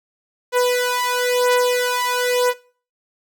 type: beating tone pair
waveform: sawtooth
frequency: 493.9 / 494.89 Hz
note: B4 / B4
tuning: 0 / +4 cents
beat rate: 0.99 Hz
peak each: -15 dBFS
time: 0.52-2.54 s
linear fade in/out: 50 ms
effects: noise-tail reverb RT60 0.4 s tail -20 dB re dry